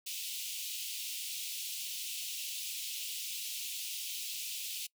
pink high-pass noise, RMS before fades -40 dBFS, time 0.06-4.87 s, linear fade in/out 10 ms, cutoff 2600 Hz, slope 48 dB/octave, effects noise-tail reverb RT60 0.1 s tail -23 dB re dry

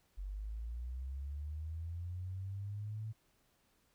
sine linear sweep, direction up, 46.25 to 111 Hz, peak -39 dBFS, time 0.17-3.13 s, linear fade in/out 20 ms, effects pink hiss -74 dBFS RMS until 3.94 s

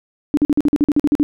sine tone bursts, 293 Hz, D4, 4 cents flat, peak -10 dBFS, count 12, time 0.34-1.23 s, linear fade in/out 0 ms, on 32 ms, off 46 ms, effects none

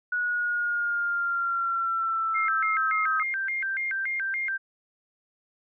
sine linear sweep, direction down, 1465 to 1267 Hz, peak -24 dBFS, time 0.12-3.23 s, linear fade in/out 5 ms
sine tone with vibrato, 1824 Hz, A#6, 38 cents flat, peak -26 dBFS, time 2.34-4.58 s, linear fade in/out 20 ms, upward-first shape square, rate 3.5 Hz, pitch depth 260 cents each way
effects none

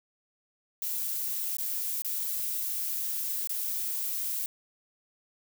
violet noise with dropouts, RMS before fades -32 dBFS, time 0.82-4.46 s, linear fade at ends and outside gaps 1 ms, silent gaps 1.569-1.584 / 2.021-2.047 / 3.473-3.494 s, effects none

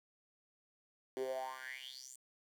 10% pulse tone with high-pass filter sweep, 130 Hz, C3, 11 cents flat, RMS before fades -44 dBFS, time 1.17-2.16 s, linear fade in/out 0 ms, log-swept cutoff 340 to 8200 Hz, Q 7.6, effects 12-bit

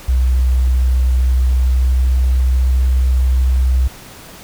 sine tone with pitch glide, 63.2 to 63.9 Hz, B1 to C2, +41 to -40 cents, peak -10 dBFS, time 0.08-3.88 s, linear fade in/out 10 ms, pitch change +19 cents, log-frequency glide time 1.2-2.68 s, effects pink hiss -37 dBFS RMS until 4.43 s

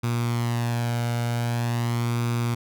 sawtooth tone with flanger, 118.7 Hz, A#2, 32 cents sharp, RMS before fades -25 dBFS, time 0.03-2.55 s, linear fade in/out 10 ms, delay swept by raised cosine 0.82 to 1.37 ms, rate 0.44 Hz, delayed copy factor +0.55, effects none

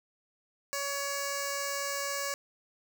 5% pulse tone with notch filter, 562 Hz, C#5, 24 cents sharp, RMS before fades -34 dBFS, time 0.73-2.34 s, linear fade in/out 0 ms, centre 3400 Hz, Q 1, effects none

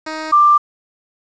10% pulse / sine tone pair in turn, 313.4 / 1183.2 Hz, D#4 / D6, +13 / +13 cents, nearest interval octave + major seventh, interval 2300 cents, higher second, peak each -15 / -7 dBFS, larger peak second, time 0.06-0.32 / 0.32-0.58 s, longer neither, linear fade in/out 10 ms, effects resampled to 16000 Hz + 7-bit

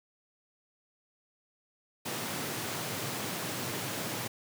pink high-pass noise, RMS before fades -36 dBFS, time 2.05-4.28 s, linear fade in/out 10 ms, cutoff 100 Hz, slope 96 dB/octave, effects none

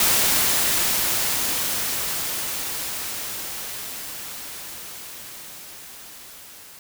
white noise with level ramp, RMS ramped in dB -18 to -44 dBFS, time 0-6.79 s, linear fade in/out 2 ms, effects none

